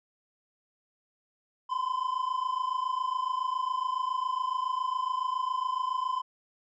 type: tone pair together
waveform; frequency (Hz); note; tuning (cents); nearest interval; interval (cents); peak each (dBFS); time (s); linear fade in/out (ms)
triangle; 1009 / 1036.2; B5 / C6; +37 / -17; unison; 46; -29 / -29; 1.69-6.22; 20
effects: resampled to 16000 Hz